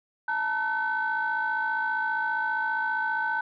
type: tone cluster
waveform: sine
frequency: 873 / 928 / 1518 Hz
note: A5 / A#5 / F#6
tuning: -14 / -8 / +44 cents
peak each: -30 / -32 / -26 dBFS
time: 0.28-3.41 s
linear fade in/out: 5 ms
effects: tanh soft clip ceiling -18 dBFS